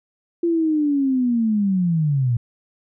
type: linear sweep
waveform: sine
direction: down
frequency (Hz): 344.5 to 114.5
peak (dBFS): -16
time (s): 0.43-2.37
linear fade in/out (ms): 5
effects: none